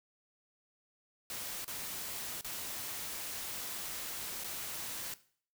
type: noise with dropouts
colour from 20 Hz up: white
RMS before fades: -41 dBFS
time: 1.3-5.14 s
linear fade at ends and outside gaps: 2 ms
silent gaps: 1.646-1.678 / 2.411-2.445 / 4.438-4.443 s
effects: noise-tail reverb RT60 0.5 s tail -17 dB re dry